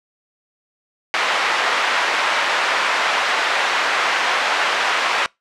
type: band-pass noise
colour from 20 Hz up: white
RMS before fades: -19 dBFS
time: 1.14-5.26 s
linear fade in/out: 0 ms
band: 720 to 2000 Hz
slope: 12 dB/octave
effects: noise-tail reverb RT60 0.2 s tail -25 dB re dry + low-pass 8000 Hz 12 dB/octave